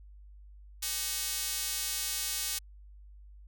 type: tone with high-pass filter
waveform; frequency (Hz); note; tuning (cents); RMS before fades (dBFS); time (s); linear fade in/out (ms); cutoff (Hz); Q
square; 170; F3; -46; -34; 0.82-2.59; 10; 4900; 0.57
effects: added 50 Hz sine -49 dBFS peak until 3.47 s